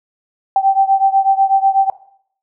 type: beating tone pair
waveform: sine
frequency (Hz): 776 / 784.1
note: G5 / G5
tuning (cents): -18 / 0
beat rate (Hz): 8.1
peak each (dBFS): -12 / -14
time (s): 0.56-1.9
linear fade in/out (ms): 2
effects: noise-tail reverb RT60 0.6 s tail -17 dB re dry